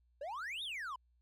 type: exponential two-way sweep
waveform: triangle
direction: up then down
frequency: 530 to 3796 to 968 Hz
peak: -38 dBFS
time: 0.21-0.96 s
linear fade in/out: 5 ms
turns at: 0.63 s
effects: added 60 Hz sine -69 dBFS peak until 1.21 s